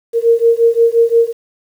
sine beating tone pair, 460.4 / 466.1 Hz, A#4 / A#4, -22 / 0 cents, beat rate 5.7 Hz, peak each -11 dBFS, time 0.13-1.33 s, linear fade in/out 50 ms, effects 7-bit

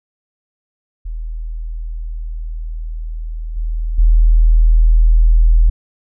sine tone with level steps, 40.13 Hz, E1, 46 cents flat, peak -21 / -16 / -6 dBFS, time 1.05-5.7 s, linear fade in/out 10 ms, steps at 3.56 / 3.98 s, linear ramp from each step 10 ms, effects none

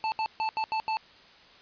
square tone bursts at uneven times, 880 Hz, A5, in tune, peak -27 dBFS, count 6, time 0.04-0.12 / 0.19-0.26 / 0.4-0.49 / 0.57-0.64 / 0.72-0.8 / 0.88-0.97 s, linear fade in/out 0 ms, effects white hiss -54 dBFS RMS until 1.61 s + resampled to 11025 Hz

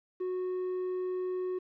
triangle tone with quantisation, 367.2 Hz, F#4, 13 cents flat, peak -29 dBFS, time 0.2-1.59 s, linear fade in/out 10 ms, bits 9, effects low-pass 2000 Hz 12 dB/octave

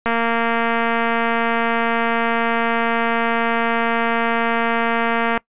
click train, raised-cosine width 0.5 ms, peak -5 dBFS, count 1229, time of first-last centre 0.06-5.376 s, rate 231 Hz, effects noise-tail reverb RT60 0.1 s tail -23 dB re dry + resampled to 8000 Hz

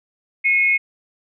sine tone pair together, 2173 / 2489 Hz, C#7 / D#7, -35 / 0 cents, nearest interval major second, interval 235 cents, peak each -14 / -22 dBFS, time 0.44-0.78 s, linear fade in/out 20 ms, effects none

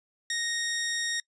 15% pulse tone, 1864.7 Hz, A#6, in tune, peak -22 dBFS, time 0.3-1.2 s, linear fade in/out 2 ms, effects noise-tail reverb RT60 0.1 s tail -25 dB re dry + resampled to 22050 Hz

